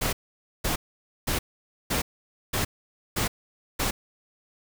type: noise bursts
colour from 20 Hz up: pink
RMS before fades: -26 dBFS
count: 7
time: 0.01-3.91 s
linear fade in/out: 10 ms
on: 120 ms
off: 510 ms
effects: none